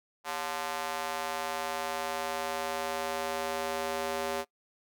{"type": "tone with high-pass filter sweep", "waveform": "square", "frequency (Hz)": 80, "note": "D#2", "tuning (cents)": 49, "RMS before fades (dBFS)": -34, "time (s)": [0.24, 4.45], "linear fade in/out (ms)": 50, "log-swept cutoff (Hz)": [830, 500], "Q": 1.5, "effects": ["noise-tail reverb RT60 0.1 s tail -21 dB re dry"]}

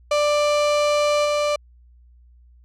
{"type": "tone with level steps", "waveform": "35% pulse", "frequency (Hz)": 590, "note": "D5", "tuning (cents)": 8, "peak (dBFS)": [-15, -17], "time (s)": [0.11, 1.56], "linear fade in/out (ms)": 5, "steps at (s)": 1.24, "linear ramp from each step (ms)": 20, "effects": ["added 60 Hz sine -48 dBFS peak until 2.64 s", "low-pass 7000 Hz 12 dB/octave"]}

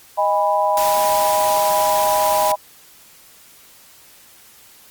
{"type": "chord", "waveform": "sine", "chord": "G# minor", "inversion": "second", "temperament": "equal with one note detuned", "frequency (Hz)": [622.3, 814.9, 987.8], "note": ["D#5", "G#5", "B5"], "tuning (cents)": [0, -33, 0], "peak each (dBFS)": -19, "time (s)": [0.17, 2.56], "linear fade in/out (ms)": 20}
{"type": "noise", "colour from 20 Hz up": "white", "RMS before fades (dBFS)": -25, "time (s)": [0.77, 2.52], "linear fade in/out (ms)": 2}
{"effects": ["white hiss -47 dBFS RMS until 4.9 s", "Opus 48 kbps"]}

